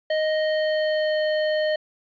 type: tone with pitch glide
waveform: square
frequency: 622.3 to 615.9 Hz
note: D#5 to D#5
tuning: 0 to -18 cents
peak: -21 dBFS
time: 0.1-1.76 s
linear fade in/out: 5 ms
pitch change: -18 cents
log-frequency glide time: 0.3-1.21 s
effects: resampled to 11025 Hz + 9-bit